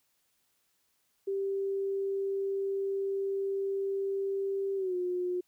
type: tone with pitch glide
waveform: sine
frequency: 392 to 359.5 Hz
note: G4 to F#4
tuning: 0 to -50 cents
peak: -29 dBFS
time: 1.27-5.41 s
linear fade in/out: 10 ms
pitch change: -150 cents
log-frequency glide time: 4.76-4.95 s
effects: white hiss -74 dBFS RMS until 5.47 s